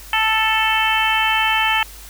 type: harmonic tone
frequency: 440 Hz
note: A4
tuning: in tune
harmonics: 2 / 3 / 4 / 5 / 6 / 7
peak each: -20 / -24 / -22 / -24 / -21 / -22 dBFS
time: 0.13-1.83 s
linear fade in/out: 2 ms
effects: added 50 Hz sine -39 dBFS peak until 2.09 s + white hiss -40 dBFS RMS until 2.09 s